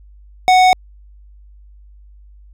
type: tone with hard clipping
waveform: sine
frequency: 740 Hz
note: F#5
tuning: in tune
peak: -9 dBFS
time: 0.48-0.73 s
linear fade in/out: 0 ms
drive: 14 dB
effects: added 50 Hz sine -40 dBFS peak until 2.53 s